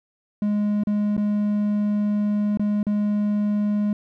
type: tone with dropouts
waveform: triangle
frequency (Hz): 207.7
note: G#3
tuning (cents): 0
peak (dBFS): -17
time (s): 0.42-3.93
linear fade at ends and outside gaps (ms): 2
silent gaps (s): 0.836-0.871 / 1.167-1.177 / 2.573-2.595 / 2.83-2.867
effects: none